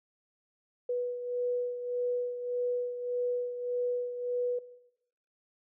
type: beating tone pair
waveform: sine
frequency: 490.3 / 492 Hz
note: B4 / B4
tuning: -13 / -7 cents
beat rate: 1.7 Hz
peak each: -31 / -38 dBFS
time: 0.89-4.59 s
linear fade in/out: 5 ms
effects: noise-tail reverb RT60 0.9 s tail -17 dB re dry